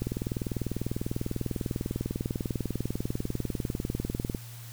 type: click train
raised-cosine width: 3 ms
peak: -17 dBFS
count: 88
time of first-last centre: 0.02-4.348 s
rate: 20.1 Hz
effects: added 117 Hz sine -42 dBFS peak until 4.72 s + white hiss -49 dBFS RMS until 4.72 s